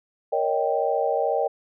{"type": "chord", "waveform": "sine", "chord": "Eb dominant seventh", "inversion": "second", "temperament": "equal with one note detuned", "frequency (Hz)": [466.2, 560.2, 622.3, 784], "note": ["Bb4", "Db5", "Eb5", "G5"], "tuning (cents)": [0, 18, 0, 0], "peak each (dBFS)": -26, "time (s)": [0.32, 1.48], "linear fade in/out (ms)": 10, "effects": []}